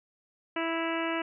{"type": "harmonic tone with a mistuned harmonic", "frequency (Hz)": 329.6, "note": "E4", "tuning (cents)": 0, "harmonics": [1, 2, 3, 4, 5, 6, 7, 8, 9], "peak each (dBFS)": [-32, -35, -37, -38, -39, -40, -40, -41, -42], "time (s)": [0.56, 1.22], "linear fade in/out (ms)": 5, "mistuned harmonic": 9, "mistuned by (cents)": -37, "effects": []}